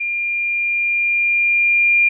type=tone with level ramp; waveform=sine; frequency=2400 Hz; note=D7; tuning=37 cents sharp; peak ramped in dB=-19 to -10 dBFS; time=0-2.09 s; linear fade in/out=10 ms; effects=none